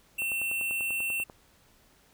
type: tone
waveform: square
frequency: 2700 Hz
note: E7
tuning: 41 cents sharp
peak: -29 dBFS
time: 0.18-1.24 s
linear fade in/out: 10 ms
type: click train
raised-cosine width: 1 ms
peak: -30 dBFS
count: 12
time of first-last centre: 0.22-1.298 s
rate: 10.2 Hz
effects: pink hiss -62 dBFS RMS until 2.13 s